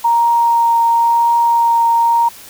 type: tone with vibrato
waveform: sine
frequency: 932.3 Hz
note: A#5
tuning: in tune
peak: -9 dBFS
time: 0.04-2.29 s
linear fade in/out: 10 ms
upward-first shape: triangle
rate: 0.95 Hz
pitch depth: 10 cents each way
effects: white hiss -37 dBFS RMS until 2.49 s